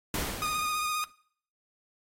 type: noise with exponential decay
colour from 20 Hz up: pink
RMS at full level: -29 dBFS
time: 0.14-1.11 s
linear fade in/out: 2 ms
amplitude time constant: 210 ms
type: tone with vibrato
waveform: sawtooth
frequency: 1233 Hz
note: D#6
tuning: 16 cents flat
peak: -25 dBFS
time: 0.42-1.04 s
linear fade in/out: 0 ms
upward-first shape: sine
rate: 15 Hz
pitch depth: 21 cents each way
effects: noise-tail reverb RT60 0.6 s tail -23 dB re dry + AAC 48 kbps